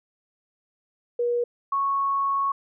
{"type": "tone pair in turn", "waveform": "sine", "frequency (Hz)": [480, 1104.7], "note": ["B4", "C#6"], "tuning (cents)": [-49, -6], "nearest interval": "octave + major second", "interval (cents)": 1443, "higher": "second", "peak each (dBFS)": -21, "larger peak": "neither", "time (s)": [[1.19, 1.44], [1.72, 2.52]], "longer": "second", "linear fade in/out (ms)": 5, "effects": []}